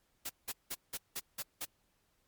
white noise bursts, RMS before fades -39 dBFS, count 7, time 0.25-1.652 s, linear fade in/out 10 ms, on 46 ms, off 180 ms, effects pink hiss -75 dBFS RMS until 2.27 s + MP3 96 kbps

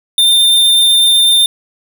square tone, 3604 Hz, A7, 41 cents sharp, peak -7 dBFS, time 0.18-1.46 s, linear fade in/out 2 ms, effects none

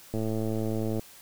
click train, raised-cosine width 2 ms, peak -18 dBFS, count 95, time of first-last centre 0.14-0.995 s, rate 110 Hz, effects white hiss -51 dBFS RMS until 1.21 s

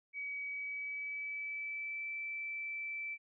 sine tone with pitch glide, 2270 to 2324 Hz, C#7 to D7, +41 to -19 cents, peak -38 dBFS, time 0.13-3.18 s, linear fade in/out 50 ms, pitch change +40 cents, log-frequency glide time 0.45-2.08 s, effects none

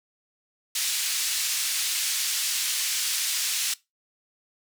white band-pass noise, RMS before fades -27 dBFS, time 0.75-3.74 s, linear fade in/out 5 ms, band 2500 to 8700 Hz, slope 12 dB/octave, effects noise-tail reverb RT60 0.2 s tail -20 dB re dry

